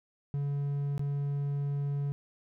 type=tone with dropouts; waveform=triangle; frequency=142.1 Hz; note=C#3; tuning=43 cents sharp; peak=-27 dBFS; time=0.34-2.12 s; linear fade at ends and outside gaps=0 ms; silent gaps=0.979-0.994 s; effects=none